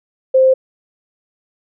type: tone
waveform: sine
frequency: 523.3 Hz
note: C5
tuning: in tune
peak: -7 dBFS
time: 0.34-0.54 s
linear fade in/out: 10 ms
effects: none